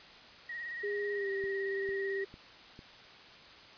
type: tone with vibrato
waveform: sine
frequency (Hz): 1887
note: A#6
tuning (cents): +21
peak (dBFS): -38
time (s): 0.49-2.24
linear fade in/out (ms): 5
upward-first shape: sine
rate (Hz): 18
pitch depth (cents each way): 33
type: tone with pitch glide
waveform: sine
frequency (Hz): 408.6 to 392.4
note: G#4 to G4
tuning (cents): -28 to +2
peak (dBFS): -33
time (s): 0.83-2.25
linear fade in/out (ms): 10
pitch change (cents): -70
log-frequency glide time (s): 1.14-1.29
type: click train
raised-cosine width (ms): 3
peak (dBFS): -37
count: 4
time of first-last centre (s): 1.44-2.791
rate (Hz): 2.22
effects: white hiss -53 dBFS RMS until 3.77 s + resampled to 11025 Hz